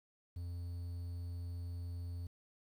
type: tone with quantisation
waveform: triangle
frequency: 87 Hz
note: F2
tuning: 6 cents flat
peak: -38 dBFS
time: 0.36-2.27 s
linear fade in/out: 5 ms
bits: 11
effects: none